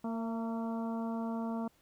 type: harmonic tone with a mistuned harmonic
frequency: 228.5 Hz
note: A#3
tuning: 34 cents flat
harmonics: 1 / 2 / 3 / 4 / 5 / 6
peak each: -34 / -45 / -43 / -45 / -49 / -54 dBFS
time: 0.04-1.68 s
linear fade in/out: 5 ms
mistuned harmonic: 3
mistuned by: -26 cents
effects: pink hiss -69 dBFS RMS until 1.81 s